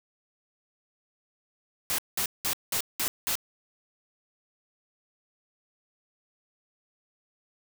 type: noise bursts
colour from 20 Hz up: white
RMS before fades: -28 dBFS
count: 6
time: 1.9-3.354 s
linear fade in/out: 0 ms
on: 84 ms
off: 190 ms
effects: none